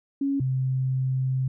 sine tone pair in turn, 277.2 / 130.82 Hz, C#4 / C3, 0 / 0 cents, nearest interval octave + minor second, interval 1300 cents, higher first, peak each -22 dBFS, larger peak neither, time 0.21-0.4 / 0.4-1.48 s, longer second, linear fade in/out 5 ms, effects none

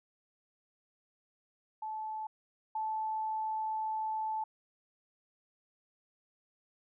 sine tone pair in turn, 869 / 872.8 Hz, A5 / A5, -22 / -14 cents, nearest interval unison, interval 8 cents, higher second, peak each -36 / -32 dBFS, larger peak second, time 1.82-2.27 / 2.75-4.44 s, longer second, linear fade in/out 5 ms, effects none

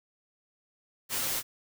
white noise with comb filter, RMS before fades -31 dBFS, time 1.09-1.43 s, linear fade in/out 50 ms, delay 7.7 ms, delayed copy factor +0.65, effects none

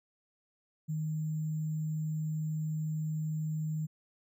sine tone with sample-and-hold, 155.56 Hz, D#3, in tune, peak -31 dBFS, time 0.88-3.87 s, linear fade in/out 20 ms, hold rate 7350 Hz, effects none

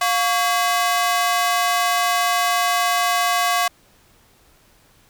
sawtooth ring-modulated tone, 917 Hz, A#5, 29 cents flat, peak -10 dBFS, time 0.01-3.68 s, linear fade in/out 5 ms, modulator 209 Hz, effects pink hiss -55 dBFS RMS until 5.09 s

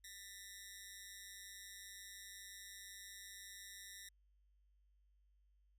10% pulse ring-modulated tone, 1882 Hz, A#6, 16 cents sharp, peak -40 dBFS, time 0.04-4.09 s, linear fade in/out 5 ms, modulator 97.2 Hz, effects added 50 Hz sine -70 dBFS peak until 5.78 s

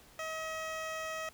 15% pulse tone with notch filter, 637 Hz, D#5, 41 cents sharp, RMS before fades -39 dBFS, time 0.19-1.29 s, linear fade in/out 2 ms, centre 12000 Hz, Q 0.98, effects pink hiss -59 dBFS RMS until 1.33 s

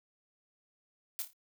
blue noise with echo, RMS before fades -36 dBFS, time 1.19-1.22 s, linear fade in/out 0 ms, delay 28 ms, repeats 4, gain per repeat -8 dB, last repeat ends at 1.332 s, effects none

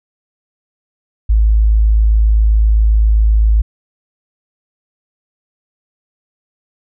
sine tone, 53.8 Hz, A1, 38 cents flat, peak -7 dBFS, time 1.29-3.62 s, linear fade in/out 10 ms, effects none

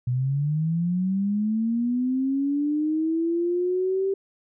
sine linear sweep, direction up, 121.2 to 392 Hz, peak -21 dBFS, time 0.07-4.14 s, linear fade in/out 5 ms, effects none

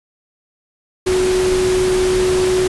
sine tone in noise, 370 Hz, F#4, in tune, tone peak -13 dBFS, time 1.06-2.68 s, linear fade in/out 10 ms, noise pink, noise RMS -23 dBFS, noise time 1.06-2.68 s, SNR +7 dB, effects resampled to 24000 Hz

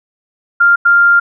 sine tone bursts at uneven times, 1396.9 Hz, F6, in tune, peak -5 dBFS, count 2, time 0.6-0.76 / 0.85-1.2 s, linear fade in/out 10 ms, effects none

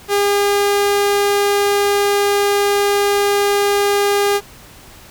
sawtooth tone, 405 Hz, G#4, 43 cents flat, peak -9 dBFS, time 0.08-4.41 s, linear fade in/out 50 ms, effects pink hiss -41 dBFS RMS until 5.1 s

